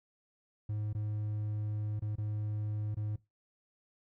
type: tone with dropouts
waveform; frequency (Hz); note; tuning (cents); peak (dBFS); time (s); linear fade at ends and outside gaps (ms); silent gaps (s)
triangle; 105.8; G#2; +33; -31; 0.69-3.16; 5; 0.93-0.948 / 1.995-2.02 / 2.156-2.181 / 2.946-2.968
effects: noise-tail reverb RT60 0.2 s tail -19 dB re dry